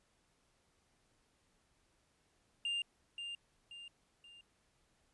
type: tone with echo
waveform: triangle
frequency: 2800 Hz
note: F7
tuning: 4 cents sharp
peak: -33 dBFS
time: 2.65-2.82 s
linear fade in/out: 2 ms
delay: 530 ms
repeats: 3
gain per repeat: -7 dB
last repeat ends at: 4.41 s
effects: pink hiss -75 dBFS RMS until 5.13 s + resampled to 24000 Hz